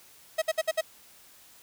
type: tone bursts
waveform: 45% pulse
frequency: 639 Hz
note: D#5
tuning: 46 cents sharp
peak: -23 dBFS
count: 5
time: 0.38-0.812 s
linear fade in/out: 10 ms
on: 40 ms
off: 58 ms
effects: white hiss -55 dBFS RMS until 1.62 s